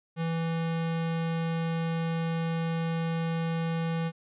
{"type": "tone", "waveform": "square", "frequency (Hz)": 164.81, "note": "E3", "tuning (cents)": 0, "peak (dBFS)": -28, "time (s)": [0.16, 4.12], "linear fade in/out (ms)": 50, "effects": ["resampled to 8000 Hz"]}